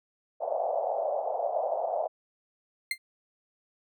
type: band-pass noise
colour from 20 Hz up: white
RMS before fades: -30 dBFS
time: 0.4-2.08 s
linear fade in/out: 20 ms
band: 560 to 730 Hz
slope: 48 dB/octave
type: tone with exponential decay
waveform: 35% pulse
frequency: 2093 Hz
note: C7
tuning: in tune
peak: -22 dBFS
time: 2.91-2.98 s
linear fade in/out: 2 ms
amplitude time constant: 15 ms
effects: none